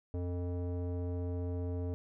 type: tone with low-pass filter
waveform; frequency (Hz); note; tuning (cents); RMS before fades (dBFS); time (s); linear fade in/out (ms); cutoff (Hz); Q
square; 88.5; F2; +23; -36; 0.14-1.94; 0; 510; 1.8
effects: none